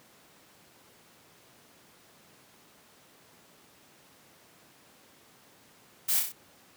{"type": "noise with echo", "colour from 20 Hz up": "blue", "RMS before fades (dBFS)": -27, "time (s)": [6.08, 6.2], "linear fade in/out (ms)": 10, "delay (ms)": 31, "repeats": 4, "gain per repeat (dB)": -4, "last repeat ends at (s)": 6.324, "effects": ["pink hiss -58 dBFS RMS until 6.76 s", "high-pass 150 Hz 12 dB/octave"]}